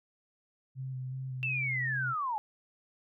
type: tone with vibrato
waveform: sine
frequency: 130.2 Hz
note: C3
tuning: 8 cents flat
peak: -35 dBFS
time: 0.75-2.15 s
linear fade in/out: 50 ms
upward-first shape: square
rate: 2.7 Hz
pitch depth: 19 cents each way
type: linear sweep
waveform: sine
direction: down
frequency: 2701 to 823 Hz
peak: -30 dBFS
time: 1.43-2.38 s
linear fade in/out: 0 ms
effects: none